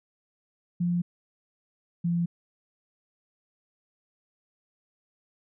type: tone pair in turn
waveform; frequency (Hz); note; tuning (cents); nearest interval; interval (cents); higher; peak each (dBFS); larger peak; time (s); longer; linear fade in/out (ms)
sine; 174.61 / 171.41; F3 / F3; 0 / -32; unison; 32; first; -23 / -23; neither; 0.8-1.02 / 2.04-2.26; neither; 10
effects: none